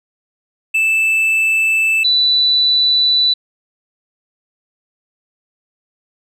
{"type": "tone pair in turn", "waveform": ["triangle", "sine"], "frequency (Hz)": [2637, 3973], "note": ["E7", "B7"], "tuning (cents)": [0, 10], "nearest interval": "perfect fifth", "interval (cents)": 710, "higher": "second", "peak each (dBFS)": -10, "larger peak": "neither", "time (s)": [[0.74, 2.04], [2.04, 3.34]], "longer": "neither", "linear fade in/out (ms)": 10, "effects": []}